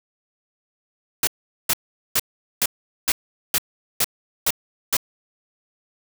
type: noise bursts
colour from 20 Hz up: white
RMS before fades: -19 dBFS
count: 9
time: 1.23-4.968 s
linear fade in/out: 2 ms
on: 42 ms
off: 420 ms
effects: none